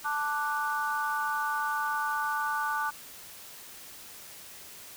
sine chord, D major, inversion second, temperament equal, 880 / 1174.7 / 1480 Hz, A5 / D6 / F#6, 0 / 0 / 0 cents, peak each -32 dBFS, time 0.04-2.91 s, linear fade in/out 20 ms, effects white hiss -47 dBFS RMS until 4.96 s

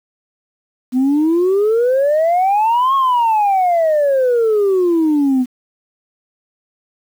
sine exponential two-way sweep, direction up then down, 246.9 to 1100 to 246.9 Hz, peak -9 dBFS, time 0.92-5.46 s, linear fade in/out 50 ms, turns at 2.95 s, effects tanh soft clip ceiling -9 dBFS + 7-bit

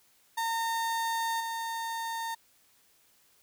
35% pulse tone with level steps, 913 Hz, A#5, 36 cents flat, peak -27 / -31 dBFS, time 0.37-2.35 s, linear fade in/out 10 ms, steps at 1.4 s, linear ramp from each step 5 ms, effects white hiss -65 dBFS RMS until 3.42 s

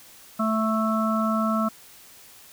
harmonic tone, 220 Hz, A3, in tune, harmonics 1 / 3 / 5 / 6, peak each -23 / -29 / -30 / -27 dBFS, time 0.39-1.69 s, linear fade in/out 10 ms, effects white hiss -49 dBFS RMS until 2.52 s

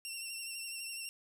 15% pulse tone with vibrato, 2728 Hz, F7, 41 cents flat, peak -33 dBFS, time 0.05-1.09 s, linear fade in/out 0 ms, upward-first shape sine, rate 12 Hz, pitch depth 33 cents each way, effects none

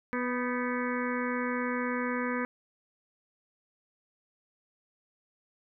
harmonic tone with a mistuned harmonic, 246.9 Hz, B3, in tune, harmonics 1 / 2 / 4 / 5 / 6 / 7 / 8 / 9, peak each -32 / -35 / -38 / -39 / -40 / -40 / -41 / -42 dBFS, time 0.13-2.45 s, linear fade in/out 0 ms, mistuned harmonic 6, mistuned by +65 cents, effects none

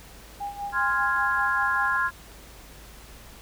sine tone with tremolo, 810 Hz, G#5, 43 cents flat, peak -28 dBFS, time 0.4-1.97 s, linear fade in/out 10 ms, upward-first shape sine, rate 5.1 Hz, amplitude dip 75%
click train, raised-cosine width 0.3 ms, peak -33 dBFS, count 9, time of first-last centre 0.47-2.318 s, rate 4.33 Hz
sine chord, F minor, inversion second, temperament equal, 1046.5 / 1396.9 / 1661.2 Hz, C6 / F6 / Ab6, 0 / 0 / 0 cents, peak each -26 dBFS, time 0.72-2.11 s, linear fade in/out 50 ms
effects added 52 Hz sine -48 dBFS peak until 3.41 s + pink hiss -48 dBFS RMS until 3.41 s

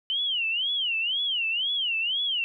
sine tone with vibrato, 2992 Hz, F#7, 19 cents sharp, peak -24 dBFS, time 0.1-2.44 s, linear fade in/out 0 ms, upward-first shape sine, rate 2 Hz, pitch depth 220 cents each way, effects none

